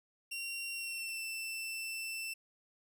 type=tone with pitch glide; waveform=sawtooth; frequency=2750 to 2670 Hz; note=F7 to E7; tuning=-27 to +22 cents; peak=-35 dBFS; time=0.31-2.34 s; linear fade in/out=10 ms; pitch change=-51 cents; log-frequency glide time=0.73-1.23 s; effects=none